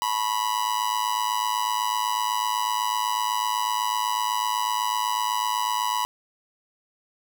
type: tone with amplitude modulation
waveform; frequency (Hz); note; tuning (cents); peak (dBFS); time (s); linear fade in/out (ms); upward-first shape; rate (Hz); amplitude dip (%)
45% pulse; 982; B5; -10; -19; 0.02-6.05; 0; sine; 108; 90
effects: none